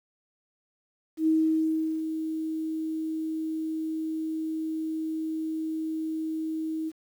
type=tone with ADSR envelope; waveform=sine; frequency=317.6 Hz; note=D#4; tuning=36 cents sharp; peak=-19 dBFS; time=1.17-6.92 s; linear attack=100 ms; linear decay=740 ms; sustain=-9 dB; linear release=42 ms; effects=9-bit